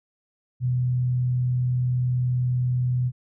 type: tone with frequency modulation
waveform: sine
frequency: 125.1 Hz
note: B2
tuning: 23 cents sharp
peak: -20 dBFS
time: 0.6-3.12 s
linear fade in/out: 50 ms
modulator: 40 Hz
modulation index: 0.21
effects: none